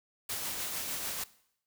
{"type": "noise with tremolo", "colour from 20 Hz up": "white", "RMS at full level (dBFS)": -35, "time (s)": [0.29, 1.24], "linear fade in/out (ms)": 5, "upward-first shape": "triangle", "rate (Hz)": 6.7, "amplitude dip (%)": 35, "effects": ["noise-tail reverb RT60 0.7 s tail -19 dB re dry"]}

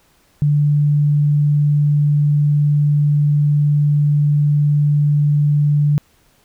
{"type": "tone", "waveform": "sine", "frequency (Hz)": 146.83, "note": "D3", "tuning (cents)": 0, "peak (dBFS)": -11, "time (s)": [0.42, 5.98], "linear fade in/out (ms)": 0, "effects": ["pink hiss -56 dBFS RMS until 6.44 s"]}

